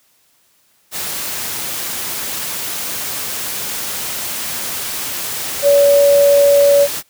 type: tone in noise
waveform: sine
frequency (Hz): 568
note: C#5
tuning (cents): +42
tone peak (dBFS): -7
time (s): 5.62-6.88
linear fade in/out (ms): 50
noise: white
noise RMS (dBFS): -23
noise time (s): 0.91-7.03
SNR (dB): +13
effects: white hiss -57 dBFS RMS until 7.09 s + high-pass 60 Hz 12 dB/octave